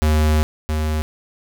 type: tone pair in turn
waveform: square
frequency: 76.9 / 77.31 Hz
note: D#2 / D#2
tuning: -20 / -11 cents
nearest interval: unison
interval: 9 cents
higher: second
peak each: -14 / -19 dBFS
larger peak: first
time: 0.02-0.43 / 0.69-1.02 s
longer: first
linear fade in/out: 0 ms
effects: none